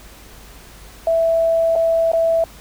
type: tone with dropouts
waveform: sine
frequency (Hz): 659.3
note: E5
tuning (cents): 0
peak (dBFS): -13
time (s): 1.07-2.44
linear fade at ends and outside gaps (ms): 2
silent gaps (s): 1.755-1.76 / 2.118-2.133
effects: added 50 Hz sine -43 dBFS peak until 2.6 s + pink hiss -43 dBFS RMS until 2.6 s